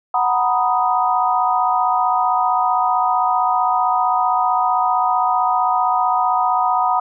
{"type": "chord", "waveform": "sine", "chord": "B major seventh", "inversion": "second", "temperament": "equal", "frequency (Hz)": [740, 932.3, 987.8, 1244.5], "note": ["F#5", "A#5", "B5", "D#6"], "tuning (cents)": [0, 0, 0, 0], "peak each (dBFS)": [-18, -22, -20, -20], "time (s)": [0.14, 7], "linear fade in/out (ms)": 5, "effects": []}